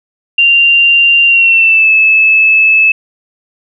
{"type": "tone with pitch glide", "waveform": "sine", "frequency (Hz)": [2779, 2608], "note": ["F7", "E7"], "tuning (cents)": [-9, -19], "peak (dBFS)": -4, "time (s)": [0.38, 2.92], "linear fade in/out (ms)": 5, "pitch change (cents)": -110, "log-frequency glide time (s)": [1.26, 1.91], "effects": []}